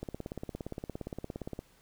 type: click train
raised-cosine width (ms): 2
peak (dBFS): -24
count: 28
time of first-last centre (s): 0.03-1.591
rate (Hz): 17.3
effects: pink hiss -64 dBFS RMS until 1.81 s